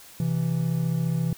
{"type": "tone pair together", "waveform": "triangle", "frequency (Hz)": [130.6, 165.21], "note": ["C3", "E3"], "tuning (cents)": [-3, 4], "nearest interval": "major third", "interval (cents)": 407, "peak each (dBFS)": [-25, -22], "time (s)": [0.2, 1.33], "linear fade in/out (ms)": 2, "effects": ["white hiss -48 dBFS RMS until 1.37 s"]}